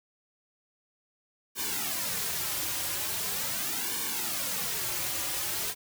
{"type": "noise with flanger", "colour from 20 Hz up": "white", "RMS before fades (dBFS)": -32, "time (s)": [1.55, 5.75], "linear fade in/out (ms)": 50, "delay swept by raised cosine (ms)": [1.5, 4.6], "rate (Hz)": 0.41, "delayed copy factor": -1, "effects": []}